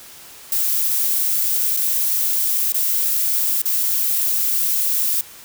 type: noise with dropouts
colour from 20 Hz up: violet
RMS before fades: -19 dBFS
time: 0.52-5.21 s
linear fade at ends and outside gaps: 2 ms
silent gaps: 1.766-1.772 / 2.722-2.743 / 3.618-3.655 s
effects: white hiss -41 dBFS RMS until 5.44 s